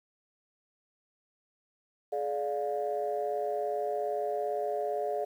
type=chord; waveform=sine; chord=D diminished; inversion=second; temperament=just; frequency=422.9 / 587.3 / 704.8 Hz; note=Ab4 / D5 / F5; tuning=+31 / 0 / +16 cents; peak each=-33 dBFS; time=2.12-5.25 s; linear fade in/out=10 ms; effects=tanh soft clip ceiling -21 dBFS + 10-bit